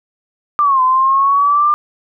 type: linear two-way sweep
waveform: sine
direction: down then up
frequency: 1200 to 1019 to 1200 Hz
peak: -9 dBFS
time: 0.59-1.74 s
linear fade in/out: 0 ms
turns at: 0.82 s
effects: none